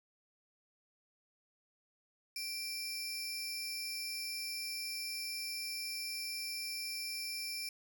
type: tone pair together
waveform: sawtooth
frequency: 2362 / 5307 Hz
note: D7 / E8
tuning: +9 / +11 cents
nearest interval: octave + major second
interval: 1402 cents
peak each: -39 / -38 dBFS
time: 2.36-7.69 s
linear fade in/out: 2 ms
effects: none